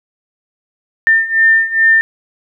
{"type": "beating tone pair", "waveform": "sine", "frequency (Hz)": [1800, 1802.4], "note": ["A6", "A6"], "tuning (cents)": [39, 41], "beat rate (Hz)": 2.4, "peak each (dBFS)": [-13, -10], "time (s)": [1.07, 2.01], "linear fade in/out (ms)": 0, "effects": []}